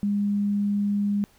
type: tone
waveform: sine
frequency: 203.6 Hz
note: G#3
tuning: 34 cents flat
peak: -21 dBFS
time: 0.03-1.24 s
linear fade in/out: 0 ms
effects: pink hiss -59 dBFS RMS until 1.38 s